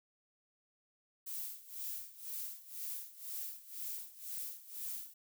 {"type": "noise with tremolo", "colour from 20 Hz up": "violet", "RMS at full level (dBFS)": -41, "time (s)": [1.26, 5.14], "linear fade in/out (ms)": 10, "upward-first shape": "sine", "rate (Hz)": 2, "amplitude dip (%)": 85, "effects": []}